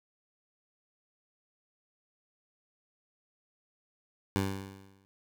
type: tone with exponential decay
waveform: 15% pulse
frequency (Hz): 97.3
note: G2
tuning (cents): -12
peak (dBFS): -19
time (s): 4.36-5.05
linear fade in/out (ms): 0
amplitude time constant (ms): 150
effects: none